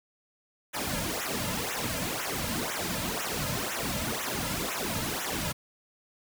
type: noise with flanger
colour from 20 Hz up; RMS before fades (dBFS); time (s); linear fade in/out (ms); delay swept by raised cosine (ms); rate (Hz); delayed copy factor
pink; -32; 0.73-5.53; 20; 0.21 to 2.71; 2; -1
effects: none